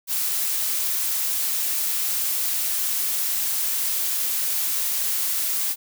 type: noise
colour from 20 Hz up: blue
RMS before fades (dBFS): -24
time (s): 0.07-5.76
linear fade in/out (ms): 50
effects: none